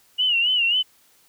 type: tone with vibrato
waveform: sine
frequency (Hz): 2877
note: F#7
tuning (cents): -49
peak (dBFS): -17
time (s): 0.18-0.83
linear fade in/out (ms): 20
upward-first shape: sine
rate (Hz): 3.7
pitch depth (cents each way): 100
effects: white hiss -58 dBFS RMS until 1.28 s